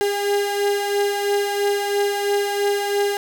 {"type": "beating tone pair", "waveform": "35% pulse", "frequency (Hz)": [404.7, 407.7], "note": ["G#4", "G#4"], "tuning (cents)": [-45, -32], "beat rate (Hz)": 3, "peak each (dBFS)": [-18, -24], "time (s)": [0.01, 3.17], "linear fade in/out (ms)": 0, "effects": []}